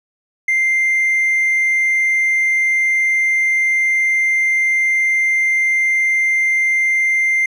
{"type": "tone", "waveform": "triangle", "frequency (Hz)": 2093, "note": "C7", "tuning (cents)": 0, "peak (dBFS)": -10, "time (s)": [0.48, 7.46], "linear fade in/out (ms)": 5, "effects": ["tanh soft clip ceiling -8 dBFS", "resampled to 32000 Hz"]}